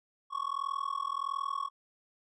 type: tone with amplitude modulation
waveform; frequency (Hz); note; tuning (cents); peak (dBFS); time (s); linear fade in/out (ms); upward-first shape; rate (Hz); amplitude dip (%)
triangle; 1108.7; C#6; 0; -26; 0.3-1.7; 50; sine; 41.5; 100
effects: resampled to 24000 Hz